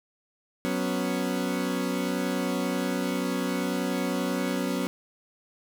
30% pulse chord, F# suspended fourth, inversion none, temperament equal, 185 / 246.9 / 277.2 Hz, F#3 / B3 / C#4, 0 / 0 / 0 cents, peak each -28 dBFS, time 0.65-4.87 s, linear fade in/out 0 ms, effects none

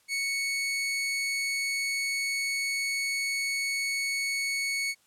sawtooth tone, 2217 Hz, C#7, in tune, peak -24 dBFS, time 0.08-4.95 s, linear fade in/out 50 ms, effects white hiss -65 dBFS RMS until 5.06 s + low-pass 11000 Hz 12 dB/octave

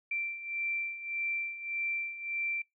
sine beating tone pair, 2349 / 2350.7 Hz, D7 / D7, 0 / +1 cents, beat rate 1.7 Hz, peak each -39 / -34 dBFS, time 0.11-2.62 s, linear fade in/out 5 ms, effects noise-tail reverb RT60 0.2 s tail -26 dB re dry

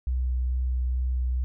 sine tone with vibrato, 62.8 Hz, B1, 30 cents sharp, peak -23 dBFS, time 0.07-1.44 s, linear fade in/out 0 ms, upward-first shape sine, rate 2.3 Hz, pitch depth 12 cents each way, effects none

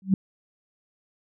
sine tone with exponential growth, 191.4 Hz, G3, 41 cents flat, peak -12 dBFS, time 0.02-0.14 s, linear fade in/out 2 ms, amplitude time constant 24 ms, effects none

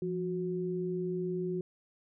sine tone pair together, 172.6 / 365.7 Hz, F3 / F#4, -20 / -20 cents, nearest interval octave + minor second, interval 1300 cents, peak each -35 / -33 dBFS, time 0.02-1.61 s, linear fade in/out 2 ms, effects none

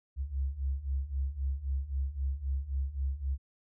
sine beating tone pair, 65.8 / 69.6 Hz, C2 / C#2, +10 / +8 cents, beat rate 3.8 Hz, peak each -35 / -32 dBFS, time 0.16-3.38 s, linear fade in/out 50 ms, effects none

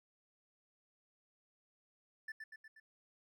triangle tone with echo, 1760 Hz, A6, in tune, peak -40 dBFS, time 2.28-2.32 s, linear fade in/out 5 ms, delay 120 ms, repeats 4, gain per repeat -4 dB, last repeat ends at 2.8 s, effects none

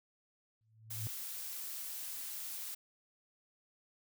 sine tone with exponential growth, 110.4 Hz, A2, 6 cents sharp, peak -35 dBFS, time 0.61-1.07 s, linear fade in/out 0 ms, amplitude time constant 100 ms
blue noise, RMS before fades -43 dBFS, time 0.9-2.75 s, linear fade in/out 10 ms
effects none

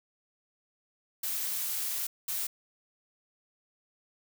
blue noise bursts at uneven times, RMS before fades -33 dBFS, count 2, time 1.23-2.07 / 2.28-2.47 s, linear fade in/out 5 ms, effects none

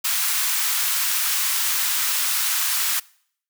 white high-pass noise, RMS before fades -22 dBFS, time 0.04-3 s, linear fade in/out 10 ms, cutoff 1000 Hz, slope 24 dB/octave, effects noise-tail reverb RT60 0.6 s tail -23 dB re dry

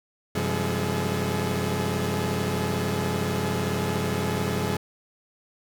sawtooth tone cluster, 94.1 / 130.4 / 170.6 / 201.6 / 427.7 Hz, F#2 / C3 / F3 / G3 / A4, +30 / -5 / -40 / +49 / -49 cents, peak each -27 dBFS, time 0.35-4.77 s, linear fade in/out 5 ms, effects none

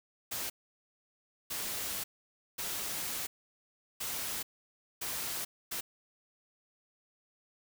white noise bursts at uneven times, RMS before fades -37 dBFS, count 6, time 0.31-0.5 / 1.5-2.04 / 2.58-3.27 / 4-4.43 / 5.01-5.45 / 5.71-5.81 s, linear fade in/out 10 ms, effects none

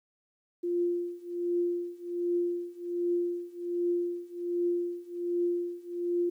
sine tone with tremolo, 349.1 Hz, F4, 1 cent flat, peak -24 dBFS, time 0.63-6.3 s, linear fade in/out 10 ms, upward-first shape triangle, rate 1.3 Hz, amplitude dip 95%, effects 11-bit

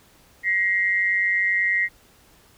sine tone pair together, 1901.1 / 2093 Hz, A#6 / C7, +34 / 0 cents, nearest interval major second, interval 166 cents, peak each -20 / -23 dBFS, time 0.43-1.89 s, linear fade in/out 50 ms, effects pink hiss -55 dBFS RMS until 2.57 s

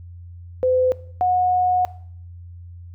sine tone pair in turn, 510 / 728.6 Hz, C5 / F#5, -44 / -27 cents, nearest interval tritone, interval 617 cents, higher second, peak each -15 dBFS, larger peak neither, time 0.63-0.92 / 1.21-1.85 s, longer second, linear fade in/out 0 ms, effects noise-tail reverb RT60 0.6 s tail -19 dB re dry + added 87 Hz sine -36 dBFS peak until 2.94 s

